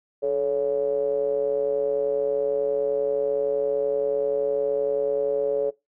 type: ring-modulated tone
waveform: triangle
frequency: 65.3 Hz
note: C2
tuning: 3 cents flat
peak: -16 dBFS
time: 0.22-5.71 s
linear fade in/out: 20 ms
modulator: 496 Hz
effects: noise-tail reverb RT60 0.2 s tail -21 dB re dry